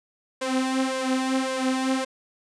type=tone with flanger; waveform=sawtooth; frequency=261.6 Hz; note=C4; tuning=in tune; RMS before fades=-25 dBFS; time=0.41-2.05 s; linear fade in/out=10 ms; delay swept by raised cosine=1.8 to 5 ms; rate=1.8 Hz; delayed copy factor=+0.7; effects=resampled to 22050 Hz + 8-bit